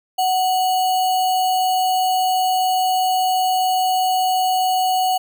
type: tone with sample-and-hold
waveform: sine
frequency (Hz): 744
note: F#5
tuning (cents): +9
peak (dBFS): -15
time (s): 0.18-5.18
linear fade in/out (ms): 10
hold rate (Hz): 3675
effects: none